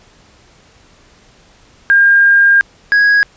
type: tone pair in turn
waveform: sine / triangle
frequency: 1609 / 1655.2 Hz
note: G6 / G#6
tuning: +45 / -6 cents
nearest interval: unison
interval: 49 cents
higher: second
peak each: -5 dBFS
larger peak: neither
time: 1.9-2.61 / 2.92-3.23 s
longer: first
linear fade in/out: 0 ms
effects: pink hiss -47 dBFS RMS until 3.36 s + resampled to 16000 Hz